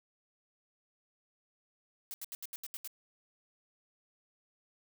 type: noise bursts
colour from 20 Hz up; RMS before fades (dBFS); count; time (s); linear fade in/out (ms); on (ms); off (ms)
blue; -42; 8; 2.11-2.875; 0; 30; 75
effects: none